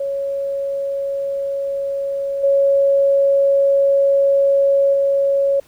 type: tone with level steps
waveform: sine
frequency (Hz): 554.4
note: C#5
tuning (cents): 0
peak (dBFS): -19 / -11 / -13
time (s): 0-5.6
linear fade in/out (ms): 5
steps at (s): 2.43 / 4.93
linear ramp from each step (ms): 10
effects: pink hiss -52 dBFS RMS until 5.67 s

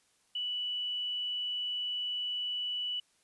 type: tone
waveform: sine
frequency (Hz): 2960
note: F#7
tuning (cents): 0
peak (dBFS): -32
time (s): 0.35-3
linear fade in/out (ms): 5
effects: white hiss -70 dBFS RMS until 3.23 s + resampled to 24000 Hz

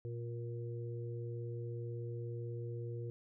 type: harmonic tone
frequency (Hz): 118.1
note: A#2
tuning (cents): +23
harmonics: 1 / 3 / 4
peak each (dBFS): -40 / -48 / -48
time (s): 0.05-3.1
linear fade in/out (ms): 0
effects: none

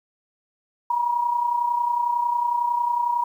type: tone with amplitude modulation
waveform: sine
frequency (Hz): 958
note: A#5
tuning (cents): +47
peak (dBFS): -17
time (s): 0.9-3.24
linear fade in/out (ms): 5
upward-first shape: sine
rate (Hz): 31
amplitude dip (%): 60
effects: 9-bit

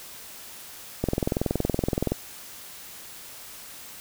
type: click train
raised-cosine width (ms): 2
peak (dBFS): -10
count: 24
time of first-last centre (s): 1.04-2.12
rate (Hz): 21.3
effects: white hiss -43 dBFS RMS until 4 s

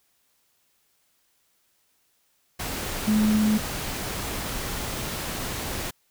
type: tone in noise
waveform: sine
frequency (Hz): 214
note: A3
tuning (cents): -48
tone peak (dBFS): -18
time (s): 3.07-3.58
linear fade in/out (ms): 10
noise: pink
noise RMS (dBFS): -31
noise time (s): 2.59-5.91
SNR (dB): +10
effects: white hiss -68 dBFS RMS until 6.1 s

